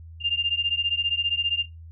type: beating tone pair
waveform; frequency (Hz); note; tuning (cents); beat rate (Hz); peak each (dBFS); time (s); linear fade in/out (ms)
sine; 2794 / 2809; F7 / F7; 0 / +9; 15; -25; 0.2-1.66; 50
effects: noise-tail reverb RT60 0.2 s tail -23 dB re dry + added 82 Hz sine -40 dBFS peak until 1.91 s